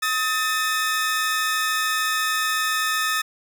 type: tone pair together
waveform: sawtooth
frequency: 1268 / 1786.5 Hz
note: D#6 / A6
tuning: +32 / +26 cents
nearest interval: tritone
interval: 594 cents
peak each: -20 dBFS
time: 0.02-3.22 s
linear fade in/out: 10 ms
effects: none